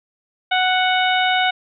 harmonic tone, 740 Hz, F#5, in tune, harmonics 1 / 2 / 3 / 4 / 5, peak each -18 / -21 / -23 / -24 / -25 dBFS, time 0.51-1.51 s, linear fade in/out 10 ms, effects none

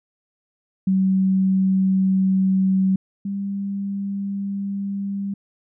sine tone pair in turn, 190.1 / 198.42 Hz, F#3 / G3, +47 / +21 cents, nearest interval minor second, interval 74 cents, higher second, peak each -15 / -23 dBFS, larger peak first, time 0.87-2.96 / 3.25-5.34 s, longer neither, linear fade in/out 5 ms, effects none

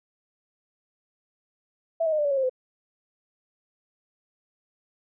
sine tone with pitch steps, 660 / 636.4 / 613.7 / 591.7 / 570.6 / 550.2 / 530.5 / 511.6 Hz, E5 / D#5 / D#5 / D5 / C#5 / C#5 / C5 / C5, +2 / +39 / -24 / +13 / +50 / -13 / +24 / -39 cents, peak -21 dBFS, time 2-2.496 s, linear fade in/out 10 ms, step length 62 ms, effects none

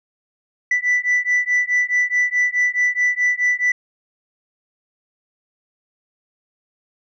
sine beating tone pair, 1975.5 / 1980.2 Hz, B6 / B6, 0 / +4 cents, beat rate 4.7 Hz, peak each -17 dBFS, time 0.71-3.72 s, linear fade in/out 5 ms, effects tanh soft clip ceiling -12 dBFS

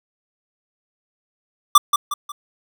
square tone with echo, 1173 Hz, D6, 2 cents flat, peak -6 dBFS, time 1.75-1.78 s, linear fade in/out 5 ms, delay 180 ms, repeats 3, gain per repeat -8 dB, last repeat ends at 2.32 s, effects none

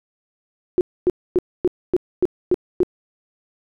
sine tone bursts, 361 Hz, F#4, 43 cents flat, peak -12 dBFS, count 8, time 0.78-2.832 s, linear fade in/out 0 ms, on 29 ms, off 260 ms, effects none

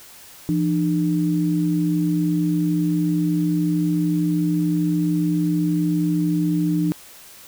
sine tone pair together, 169.4 / 302.7 Hz, E3 / D#4, +48 / -48 cents, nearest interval minor seventh, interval 1004 cents, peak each -20 dBFS, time 0.49-6.92 s, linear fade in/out 0 ms, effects white hiss -44 dBFS RMS until 7.47 s

